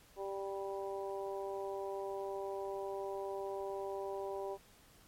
harmonic tone, 196 Hz, G3, in tune, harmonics 2 / 3 / 4 / 5, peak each -40 / -44 / -46 / -48 dBFS, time 0.16-4.58 s, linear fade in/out 50 ms, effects pink hiss -63 dBFS RMS until 5.07 s + MP3 64 kbps

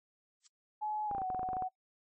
violet noise with exponential growth, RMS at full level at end -42 dBFS, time 0.4-0.47 s, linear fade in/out 5 ms, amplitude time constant 15 ms
sine tone with pitch glide, 850 to 744.3 Hz, G#5 to F#5, +40 to +10 cents, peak -33 dBFS, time 0.81-1.69 s, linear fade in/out 20 ms, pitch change -230 cents, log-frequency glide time 1.06-1.25 s
clicks, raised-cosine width 1 ms, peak -28 dBFS, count 12, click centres 1.113 / 1.149 / 1.182 / 1.218 / 1.302 / 1.347 / 1.394 / 1.431 / 1.489 / 1.532 / 1.568 / 1.623 s
effects noise-tail reverb RT60 0.1 s tail -21 dB re dry + MP3 32 kbps

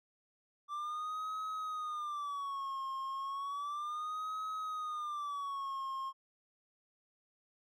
triangle tone with vibrato, 1168 Hz, D6, 10 cents flat, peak -35 dBFS, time 0.68-6.13 s, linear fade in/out 50 ms, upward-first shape sine, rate 0.33 Hz, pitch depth 150 cents each way, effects none

